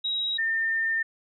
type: tone pair in turn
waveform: sine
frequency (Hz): 3829 / 1807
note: A#7 / A6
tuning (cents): +46 / +46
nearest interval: octave + minor second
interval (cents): 1300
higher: first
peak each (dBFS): -25 / -23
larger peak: second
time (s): 0.04-0.38 / 0.38-1.03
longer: second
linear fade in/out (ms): 10
effects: none